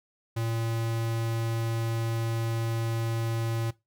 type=tone; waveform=square; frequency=114.3 Hz; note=A#2; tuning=34 cents flat; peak=-28 dBFS; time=0.36-3.71 s; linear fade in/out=10 ms; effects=noise-tail reverb RT60 0.2 s tail -19 dB re dry